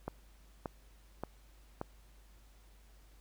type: click train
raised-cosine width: 1 ms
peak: -23 dBFS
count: 4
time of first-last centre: 0.08-1.814 s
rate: 1.73 Hz
effects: added 50 Hz sine -58 dBFS peak until 3.2 s + pink hiss -67 dBFS RMS until 3.2 s